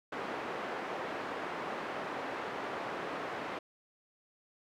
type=band-pass noise; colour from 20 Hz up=pink; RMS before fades=-39 dBFS; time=0.12-3.59 s; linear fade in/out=5 ms; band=370 to 1700 Hz; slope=12 dB/octave; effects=none